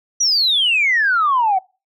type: exponential sweep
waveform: sine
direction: down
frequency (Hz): 5950 to 730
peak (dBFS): -12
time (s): 0.2-1.59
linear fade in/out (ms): 10
effects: noise-tail reverb RT60 0.3 s tail -25 dB re dry + tanh soft clip ceiling -8 dBFS